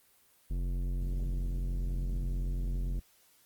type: tone with tanh clipping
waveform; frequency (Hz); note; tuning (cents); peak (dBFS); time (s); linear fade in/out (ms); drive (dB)
sine; 44.78; F1; +44; -32; 0.5-3; 10; 14
effects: white hiss -65 dBFS RMS until 3.45 s + Opus 24 kbps